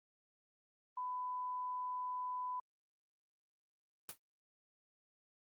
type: tone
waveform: sine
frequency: 1000 Hz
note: B5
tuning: 21 cents sharp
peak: -38 dBFS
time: 0.97-2.6 s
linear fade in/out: 5 ms
type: noise with exponential decay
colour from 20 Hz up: white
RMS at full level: -41 dBFS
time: 4.09-4.18 s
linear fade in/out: 1 ms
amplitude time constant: 19 ms
effects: Opus 24 kbps